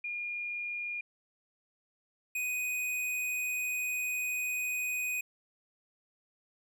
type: tone pair in turn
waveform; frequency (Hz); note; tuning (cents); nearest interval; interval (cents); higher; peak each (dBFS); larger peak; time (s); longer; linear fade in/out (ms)
sine / square; 2422 / 2493; D#7 / D#7; -47 / +3; minor second; 50; second; -34 / -32; second; 0.04-1.01 / 2.35-5.21; second; 5
effects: none